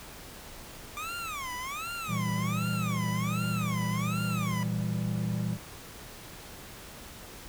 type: tone with vibrato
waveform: 25% pulse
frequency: 1174.7 Hz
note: D6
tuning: in tune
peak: -31 dBFS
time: 0.97-4.63 s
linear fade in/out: 0 ms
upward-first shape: sine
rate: 1.3 Hz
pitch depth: 300 cents each way
type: chord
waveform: triangle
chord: E diminished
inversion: second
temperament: equal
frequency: 116.54 / 164.81 / 196 Hz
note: Bb2 / E3 / G3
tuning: 0 / 0 / 0 cents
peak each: -30 / -31 / -31 dBFS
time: 2.07-5.58 s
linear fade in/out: 50 ms
effects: pink hiss -46 dBFS RMS until 7.48 s